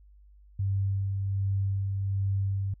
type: tone with tremolo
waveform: sine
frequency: 98 Hz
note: G2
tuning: in tune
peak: -24 dBFS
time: 0.59-2.74 s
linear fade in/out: 5 ms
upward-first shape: sine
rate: 1.3 Hz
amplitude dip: 30%
effects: added 50 Hz sine -52 dBFS peak until 2.8 s